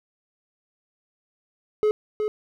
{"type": "tone with echo", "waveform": "triangle", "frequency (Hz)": 425.3, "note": "G#4", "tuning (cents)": 41, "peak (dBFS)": -15, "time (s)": [1.83, 1.91], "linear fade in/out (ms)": 0, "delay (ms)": 370, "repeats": 1, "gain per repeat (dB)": -5, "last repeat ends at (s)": 2.28, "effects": []}